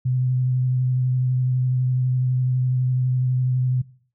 sine tone with vibrato, 127.3 Hz, C3, 47 cents flat, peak -18 dBFS, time 0.05-3.82 s, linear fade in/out 10 ms, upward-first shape triangle, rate 12 Hz, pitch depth 21 cents each way, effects noise-tail reverb RT60 0.5 s tail -20 dB re dry

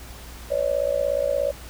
sine tone with amplitude modulation, 566 Hz, C#5, 36 cents sharp, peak -16 dBFS, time 0.5-1.52 s, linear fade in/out 20 ms, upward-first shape sine, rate 56.9 Hz, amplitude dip 95%, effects added 60 Hz sine -40 dBFS peak until 1.69 s + pink hiss -43 dBFS RMS until 1.69 s

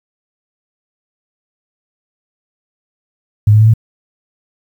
sine tone with pitch steps, 104.9 / 107.29 / 109.73 / 112.23 Hz, G#2 / A2 / A2 / A2, +18 / -43 / -4 / +35 cents, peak -4 dBFS, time 3.47-3.738 s, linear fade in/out 5 ms, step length 67 ms, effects 7-bit

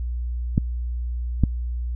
clicks, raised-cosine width 5 ms, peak -4 dBFS, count 2, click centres 0.579 / 1.437 s, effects added 60 Hz sine -24 dBFS peak until 1.95 s

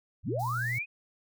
sine linear sweep, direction up, 38.89 to 2560 Hz, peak -30 dBFS, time 0.23-0.86 s, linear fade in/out 50 ms
sine tone, 120.2 Hz, B2, 46 cents flat, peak -32 dBFS, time 0.27-0.79 s, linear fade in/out 10 ms
white band-stop noise, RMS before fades -49 dBFS, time 0.39-0.79 s, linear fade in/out 10 ms, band 960 to 3800 Hz, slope 96 dB/octave
effects none

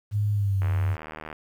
sine tone with pitch glide, 103.83 to 94.66 Hz, G#2 to F#2, 0 to +40 cents, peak -21 dBFS, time 0.11-0.97 s, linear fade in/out 50 ms, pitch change -160 cents, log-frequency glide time 0.32-0.66 s
click train, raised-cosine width 0.5 ms, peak -22 dBFS, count 56, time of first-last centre 0.62-1.328 s, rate 77.7 Hz
effects 9-bit

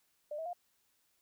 sine tone with pitch steps, 596 / 646 / 705 Hz, D5 / E5 / F5, +25 / -35 / +16 cents, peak -37 dBFS, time 0.31-0.532 s, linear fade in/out 5 ms, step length 74 ms, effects white hiss -75 dBFS RMS until 1.21 s

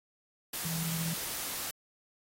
sine tone in noise, 164.81 Hz, E3, in tune, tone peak -34 dBFS, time 0.65-1.14 s, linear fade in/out 5 ms, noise white, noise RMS -37 dBFS, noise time 0.53-1.71 s, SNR 0 dB, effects AAC 48 kbps

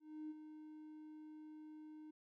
triangle tone with ADSR envelope, 307.9 Hz, D#4, 18 cents flat, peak -40 dBFS, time 0-2.11 s, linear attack 300 ms, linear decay 29 ms, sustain -10 dB, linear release 8 ms, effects tanh soft clip ceiling -41 dBFS

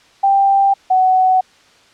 sine tone pair in turn, 788 / 746.9 Hz, G5 / F#5, +9 / +16 cents, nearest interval minor second, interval 93 cents, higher first, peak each -9 dBFS, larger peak neither, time 0.23-0.74 / 0.9-1.41 s, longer neither, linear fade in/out 10 ms, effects white hiss -49 dBFS RMS until 1.93 s + low-pass 5000 Hz 12 dB/octave

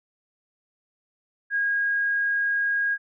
sine tone, 1635 Hz, G#6, 28 cents flat, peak -21 dBFS, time 1.5-2.98 s, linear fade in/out 50 ms, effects none

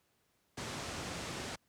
pink low-pass noise, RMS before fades -41 dBFS, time 0.57-1.56 s, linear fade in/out 10 ms, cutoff 8300 Hz, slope 24 dB/octave, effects pink hiss -75 dBFS RMS until 1.68 s + high-pass 80 Hz 12 dB/octave

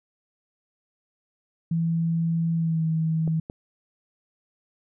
sine tone with pitch glide, 165.6 to 160.51 Hz, E3 to E3, +8 to -46 cents, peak -21 dBFS, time 1.71-3.4 s, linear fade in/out 5 ms, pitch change -54 cents, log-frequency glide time 2.55-2.84 s
clicks, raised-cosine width 2 ms, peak -21 dBFS, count 2, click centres 3.277 / 3.499 s
effects none

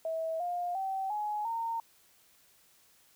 sine tone with pitch steps, 648 / 706.6 / 770.6 / 840.4 / 916.4 Hz, E5 / F5 / G5 / G#5 / A#5, -30 / +20 / -30 / +20 / -30 cents, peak -31 dBFS, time 0.05-1.8 s, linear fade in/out 2 ms, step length 350 ms, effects white hiss -64 dBFS RMS until 3.15 s

